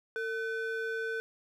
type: ring-modulated tone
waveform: triangle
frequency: 983 Hz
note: B5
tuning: 8 cents flat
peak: -27 dBFS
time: 0.16-1.2 s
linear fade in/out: 0 ms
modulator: 532 Hz
effects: none